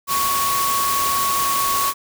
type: tone in noise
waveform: sine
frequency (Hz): 1112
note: C#6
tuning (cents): +5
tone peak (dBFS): -19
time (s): 0.07-1.94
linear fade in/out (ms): 50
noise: white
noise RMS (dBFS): -23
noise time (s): 0.07-1.94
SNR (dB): +1
effects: none